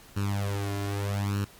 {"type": "tone with flanger", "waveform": "sawtooth", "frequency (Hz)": 100.4, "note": "G2", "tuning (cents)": 42, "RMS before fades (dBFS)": -29, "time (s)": [0.16, 1.45], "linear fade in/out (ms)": 10, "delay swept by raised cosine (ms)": [0.71, 2.91], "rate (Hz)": 0.81, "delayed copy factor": 0.9, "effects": ["pink hiss -52 dBFS RMS until 1.59 s", "MP3 96 kbps"]}